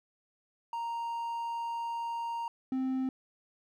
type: tone pair in turn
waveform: triangle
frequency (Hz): 931 / 261.3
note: A#5 / C4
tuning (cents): -2 / -2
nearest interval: octave + minor seventh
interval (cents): 2200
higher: first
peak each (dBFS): -31 / -27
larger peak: second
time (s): 0.73-2.48 / 2.72-3.09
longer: first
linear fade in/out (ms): 2
effects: none